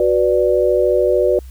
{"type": "chord", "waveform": "sine", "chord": "B minor", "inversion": "second", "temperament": "equal", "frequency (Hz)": [370, 493.9, 587.3], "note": ["F#4", "B4", "D5"], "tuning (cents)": [0, 0, 0], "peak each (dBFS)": -16, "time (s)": [0, 1.39], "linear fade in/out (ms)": 2, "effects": ["added 64 Hz sine -32 dBFS peak until 1.5 s", "white hiss -51 dBFS RMS until 1.5 s"]}